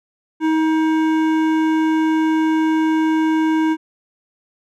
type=tone with hard clipping; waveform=triangle; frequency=316.8 Hz; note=D#4; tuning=31 cents sharp; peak=-16 dBFS; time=0.4-3.77 s; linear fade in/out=50 ms; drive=17 dB; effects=none